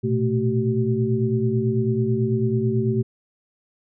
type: tone cluster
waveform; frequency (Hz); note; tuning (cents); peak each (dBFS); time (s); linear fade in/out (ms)
sine; 115.6 / 124.7 / 221.6 / 380.9; A#2 / B2 / A3 / G4; -14 / +17 / +13 / -50; -24; 0.03-3.03; 20
effects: none